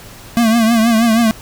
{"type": "tone with vibrato", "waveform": "square", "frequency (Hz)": 227.6, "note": "A#3", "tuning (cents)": -41, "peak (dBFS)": -10, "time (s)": [0.37, 1.31], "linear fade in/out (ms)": 0, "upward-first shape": "triangle", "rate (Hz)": 6.3, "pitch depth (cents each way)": 89, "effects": ["added 111 Hz sine -44 dBFS peak until 1.41 s", "pink hiss -37 dBFS RMS until 1.41 s"]}